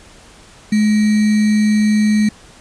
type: tone with sample-and-hold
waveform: sine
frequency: 212.3 Hz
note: G#3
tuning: 38 cents sharp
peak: -10 dBFS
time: 0.72-2.29 s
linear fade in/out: 5 ms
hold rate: 2100 Hz
effects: pink hiss -43 dBFS RMS until 2.6 s + resampled to 22050 Hz